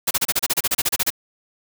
white noise bursts, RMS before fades -19 dBFS, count 15, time 0.07-1.104 s, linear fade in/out 10 ms, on 40 ms, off 31 ms, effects none

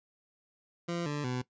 20% pulse tone with pitch steps, 171.6 / 146.82 / 125.62 Hz, F3 / D3 / B2, -30 / 0 / +30 cents, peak -27 dBFS, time 0.88-1.42 s, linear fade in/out 10 ms, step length 180 ms, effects noise-tail reverb RT60 0.1 s tail -17 dB re dry + resampled to 16000 Hz

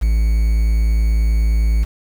triangle tone with quantisation, 54.8 Hz, A1, 6 cents flat, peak -10 dBFS, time 0.01-1.85 s, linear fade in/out 20 ms, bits 6, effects none

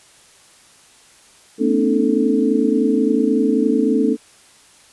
sine tone cluster, 223.4 / 252.2 / 275.7 / 306.4 / 440 Hz, A3 / B3 / C#4 / D#4 / A4, +27 / +36 / -9 / -27 / 0 cents, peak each -20 dBFS, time 1.58-4.17 s, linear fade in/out 50 ms, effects white hiss -49 dBFS RMS until 4.92 s + resampled to 24000 Hz

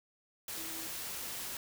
sine tone in noise, 325.1 Hz, E4, 24 cents flat, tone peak -49 dBFS, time 0.57-0.87 s, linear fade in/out 2 ms, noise white, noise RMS -41 dBFS, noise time 0.48-1.57 s, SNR -11 dB, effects none

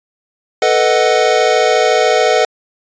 square chord, B dominant seventh, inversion third, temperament equal, 440 / 493.9 / 622.3 / 740 Hz, A4 / B4 / D#5 / F#5, 0 / 0 / 0 / 0 cents, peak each -16 dBFS, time 0.62-2.45 s, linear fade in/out 2 ms, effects resampled to 16000 Hz

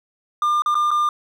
triangle tone with dropouts, 1200 Hz, D6, 37 cents sharp, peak -14 dBFS, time 0.42-1.09 s, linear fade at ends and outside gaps 2 ms, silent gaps 0.621-0.66 / 0.745-0.752 / 0.907-0.913 s, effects none

